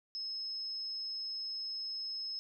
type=tone; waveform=sine; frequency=5180 Hz; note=E8; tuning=31 cents flat; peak=-37 dBFS; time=0.15-2.39 s; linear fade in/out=0 ms; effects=none